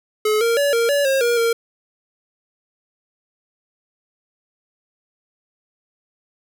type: tone with pitch steps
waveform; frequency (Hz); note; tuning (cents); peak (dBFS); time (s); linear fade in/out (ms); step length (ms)
square; 427.7 / 464 / 570 / 464.6 / 571 / 538 / 474.7 / 462.3; A4 / A#4 / C#5 / A#4 / D5 / C5 / A#4 / A#4; -49 / -8 / +48 / -6 / -49 / +48 / +31 / -14; -16; 0.25-1.53; 5; 160
effects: none

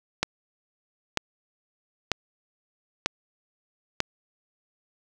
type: click train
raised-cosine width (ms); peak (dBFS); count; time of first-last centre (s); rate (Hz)
0.2; -5; 5; 0.23-4.004; 1.06
effects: none

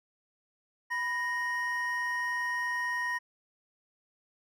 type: tone pair together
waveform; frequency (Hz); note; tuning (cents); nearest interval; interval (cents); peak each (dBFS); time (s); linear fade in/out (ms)
triangle; 987.8 / 1864.7; B5 / A#6; 0 / 0; major seventh; 1100; -33 / -29; 0.9-3.19; 20
effects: none

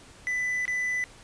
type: tone with dropouts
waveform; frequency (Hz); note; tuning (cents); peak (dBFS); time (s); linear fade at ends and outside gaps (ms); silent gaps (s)
triangle; 1995; B6; +17; -24; 0.27-1.04; 0; 0.654-0.679
effects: pink hiss -51 dBFS RMS until 1.23 s + resampled to 22050 Hz

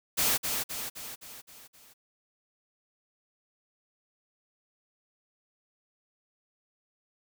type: noise with echo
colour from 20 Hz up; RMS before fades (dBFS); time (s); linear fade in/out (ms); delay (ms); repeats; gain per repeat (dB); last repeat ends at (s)
white; -26; 0.17-0.38; 20; 260; 6; -5; 1.94
effects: none

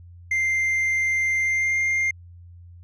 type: tone with pitch glide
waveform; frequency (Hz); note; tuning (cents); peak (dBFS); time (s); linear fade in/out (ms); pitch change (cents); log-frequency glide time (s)
triangle; 2093 to 2110; C7 to C7; 0 to +14; -18; 0.31-2.11; 5; +14; 1.41-1.77
effects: added 87 Hz sine -42 dBFS peak until 2.83 s + resampled to 22050 Hz

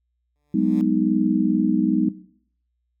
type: tone with exponential growth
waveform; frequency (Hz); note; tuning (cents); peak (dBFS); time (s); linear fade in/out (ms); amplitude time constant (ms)
10% pulse; 146.83; D3; 0; -30; 0.36-0.81; 0; 96
type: chord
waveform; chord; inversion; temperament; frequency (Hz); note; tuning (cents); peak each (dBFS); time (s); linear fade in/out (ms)
sine; G# minor seventh; third; just; 186.89 / 207.7 / 249.2 / 311.5; F#3 / G#3 / B3 / D#4; +18 / 0 / +16 / +2; -22 / -22 / -23 / -22; 0.54-2.09; 5
effects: noise-tail reverb RT60 0.6 s tail -17 dB re dry + added 60 Hz sine -70 dBFS peak until 3 s

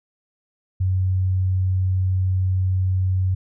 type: tone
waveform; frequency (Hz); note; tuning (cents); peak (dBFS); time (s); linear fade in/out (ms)
sine; 93.3; F#2; +15; -17; 0.8-3.35; 10
effects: none

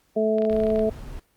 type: harmonic tone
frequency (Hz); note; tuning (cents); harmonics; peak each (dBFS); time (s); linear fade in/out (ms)
217.9; A3; -17; 1 / 2 / 3; -25 / -22 / -23; 0.16-0.9; 10
type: clicks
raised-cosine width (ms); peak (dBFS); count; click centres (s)
0.3; -24; 12; 0.384 / 0.421 / 0.451 / 0.498 / 0.529 / 0.565 / 0.602 / 0.636 / 0.668 / 0.703 / 0.76 / 0.793
type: noise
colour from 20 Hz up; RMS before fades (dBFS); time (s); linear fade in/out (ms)
brown; -36; 0.5-1.2; 10
effects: pink hiss -65 dBFS RMS until 1.36 s + Opus 48 kbps

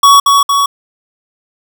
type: tone with echo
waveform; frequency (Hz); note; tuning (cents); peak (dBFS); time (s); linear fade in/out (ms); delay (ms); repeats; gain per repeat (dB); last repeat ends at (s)
square; 1123; C#6; +22; -3; 0.03-0.2; 5; 230; 2; -3; 0.66
effects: none

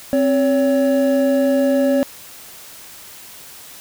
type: tone pair together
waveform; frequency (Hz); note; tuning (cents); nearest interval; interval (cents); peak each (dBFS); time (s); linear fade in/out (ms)
triangle; 264.3 / 563.3; C4 / C#5; +18 / +28; octave + minor second; 1310; -14; 0.13-2.03; 0
effects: white hiss -39 dBFS RMS until 3.8 s

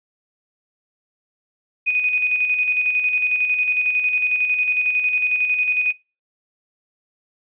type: tone with tremolo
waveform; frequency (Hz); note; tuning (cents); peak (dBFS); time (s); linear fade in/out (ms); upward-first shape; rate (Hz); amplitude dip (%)
sine; 2489; D#7; 0; -15; 1.86-5.93; 20; square; 11; 40
effects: noise-tail reverb RT60 0.3 s tail -22 dB re dry + resampled to 8000 Hz

